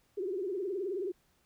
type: tone with vibrato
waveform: sine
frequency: 380 Hz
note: F#4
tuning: 46 cents sharp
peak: -32 dBFS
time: 0.17-1.12 s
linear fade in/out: 10 ms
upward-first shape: triangle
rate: 19 Hz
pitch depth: 180 cents each way
effects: pink hiss -71 dBFS RMS until 1.45 s